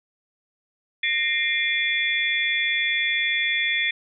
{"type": "tone cluster", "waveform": "sine", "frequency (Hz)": [1850, 2100, 2389, 3438], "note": ["A#6", "C7", "D7", "A7"], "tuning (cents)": [-14, 6, 29, -41], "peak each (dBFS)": -26, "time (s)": [1.03, 3.91], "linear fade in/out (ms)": 5, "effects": []}